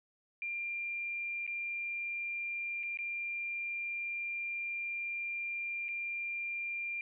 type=tone with dropouts; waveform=sine; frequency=2387 Hz; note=D7; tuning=28 cents sharp; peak=-35 dBFS; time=0.42-7.01 s; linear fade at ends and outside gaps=1 ms; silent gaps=1.466-1.476 / 2.831-2.834 / 2.973-2.988 / 5.884-5.888 s; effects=none